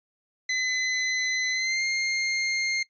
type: tone with pitch glide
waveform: sawtooth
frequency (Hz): 2024 to 2120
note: B6 to C7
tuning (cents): +42 to +22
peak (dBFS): -21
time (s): 0.49-2.83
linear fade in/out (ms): 5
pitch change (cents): +80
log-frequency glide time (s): 1.51-1.84
effects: noise-tail reverb RT60 0.1 s tail -19 dB re dry + resampled to 16000 Hz